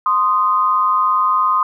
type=tone pair together; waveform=sine; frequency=1043 / 1240.3 Hz; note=C6 / D#6; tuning=-6 / -6 cents; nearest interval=minor third; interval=300 cents; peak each=-15 dBFS; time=0.06-1.63 s; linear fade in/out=2 ms; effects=none